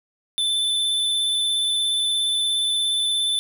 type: tone with vibrato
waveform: square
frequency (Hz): 3520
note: A7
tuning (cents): 0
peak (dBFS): -20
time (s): 0.38-3.39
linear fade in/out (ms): 0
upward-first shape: square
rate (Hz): 17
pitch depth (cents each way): 14
effects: none